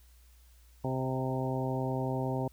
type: harmonic tone with a mistuned harmonic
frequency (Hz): 130.81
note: C3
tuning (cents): 0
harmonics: 1 / 2 / 3 / 4 / 5 / 6 / 7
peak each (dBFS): -33 / -36 / -38 / -39 / -40 / -41 / -41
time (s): 0.84-2.48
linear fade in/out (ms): 5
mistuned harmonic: 5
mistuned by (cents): -19
effects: added 60 Hz sine -56 dBFS peak until 2.52 s + white hiss -66 dBFS RMS until 2.52 s